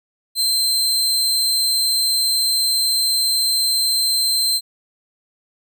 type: tone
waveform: sawtooth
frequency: 4118 Hz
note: C8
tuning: 28 cents flat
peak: -13 dBFS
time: 0.35-4.61 s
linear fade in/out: 50 ms
effects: none